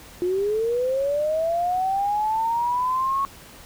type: linear sweep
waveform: sine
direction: up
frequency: 349.5 to 1107 Hz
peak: -20 dBFS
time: 0.22-3.25 s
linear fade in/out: 0 ms
effects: pink hiss -45 dBFS RMS until 3.65 s